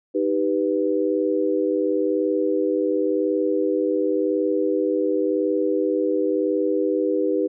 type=chord; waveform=sine; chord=Eb augmented; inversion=none; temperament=equal; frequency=311.1 / 392 / 493.9 Hz; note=Eb4 / G4 / B4; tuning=0 / 0 / 0 cents; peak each=-23 dBFS; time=0.14-7.48 s; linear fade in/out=20 ms; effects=none